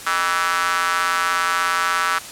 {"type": "tone with high-pass filter", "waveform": "square", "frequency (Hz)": 88.3, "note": "F2", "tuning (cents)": 20, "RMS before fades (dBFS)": -20, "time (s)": [0.06, 2.19], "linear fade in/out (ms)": 10, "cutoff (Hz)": 1300, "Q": 3.9, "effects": ["white hiss -35 dBFS RMS until 2.31 s", "low-pass 11000 Hz 12 dB/octave"]}